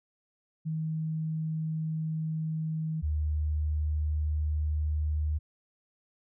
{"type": "tone pair in turn", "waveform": "sine", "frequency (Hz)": [158.3, 76.1], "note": ["D#3", "D#2"], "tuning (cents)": [30, -38], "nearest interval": "octave + minor second", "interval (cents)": 1268, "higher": "first", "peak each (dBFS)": [-29, -26], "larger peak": "second", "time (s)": [[0.65, 3.02], [3.02, 5.39]], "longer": "neither", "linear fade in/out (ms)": 20, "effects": []}